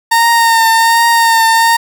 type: tone with vibrato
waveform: 30% pulse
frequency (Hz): 917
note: A#5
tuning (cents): -29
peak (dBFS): -4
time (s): 0.11-1.77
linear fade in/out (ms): 10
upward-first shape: triangle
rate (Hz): 1.3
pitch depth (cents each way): 31
effects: 7-bit